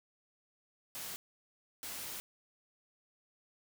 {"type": "noise bursts at uneven times", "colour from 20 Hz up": "white", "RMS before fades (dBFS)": -43, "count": 2, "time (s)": [[0.95, 1.16], [1.83, 2.2]], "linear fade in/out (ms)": 0, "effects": []}